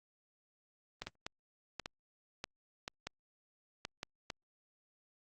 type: clicks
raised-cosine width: 0.2 ms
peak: -22 dBFS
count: 11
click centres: 1.02 / 1.07 / 1.265 / 1.797 / 1.859 / 2.441 / 2.879 / 3.07 / 3.851 / 4.031 / 4.302 s
effects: Opus 24 kbps